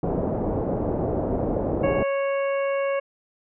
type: low-pass noise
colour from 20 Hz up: white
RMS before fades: -25 dBFS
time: 0.03-2.03 s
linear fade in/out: 2 ms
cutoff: 620 Hz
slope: 24 dB/octave
type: harmonic tone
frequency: 553 Hz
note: C#5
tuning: 4 cents flat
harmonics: 1 / 2 / 3 / 4 / 5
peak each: -22 / -32 / -37 / -36 / -40 dBFS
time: 1.83-3 s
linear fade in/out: 10 ms
effects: none